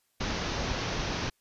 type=low-pass noise; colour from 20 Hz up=pink; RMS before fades=-32 dBFS; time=0.2-1.3 s; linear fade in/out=10 ms; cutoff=6300 Hz; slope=96 dB/octave; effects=white hiss -73 dBFS RMS until 1.4 s + resampled to 32000 Hz